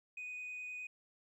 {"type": "tone with vibrato", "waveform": "sine", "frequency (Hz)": 2489, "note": "D#7", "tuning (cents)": 0, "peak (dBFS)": -40, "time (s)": [0.17, 0.87], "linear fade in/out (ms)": 5, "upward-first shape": "sine", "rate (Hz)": 9.7, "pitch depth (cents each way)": 8, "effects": ["tanh soft clip ceiling -40 dBFS", "13-bit"]}